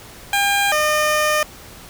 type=tone pair in turn; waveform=15% pulse; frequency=803 / 607.3 Hz; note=G5 / D#5; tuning=+41 / -42 cents; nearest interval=perfect fourth; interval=483 cents; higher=first; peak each=-9 dBFS; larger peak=neither; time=0.33-0.72 / 0.72-1.43 s; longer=second; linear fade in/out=2 ms; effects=pink hiss -40 dBFS RMS until 1.89 s